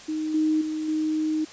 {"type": "tone with level steps", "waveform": "sine", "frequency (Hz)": 311.1, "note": "D#4", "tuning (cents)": 0, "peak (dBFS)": [-25, -19, -26, -22], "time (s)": [0.08, 1.45], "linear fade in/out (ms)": 10, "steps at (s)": [0.34, 0.61, 0.88], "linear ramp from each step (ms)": 5, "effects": ["white hiss -44 dBFS RMS until 1.52 s", "resampled to 16000 Hz"]}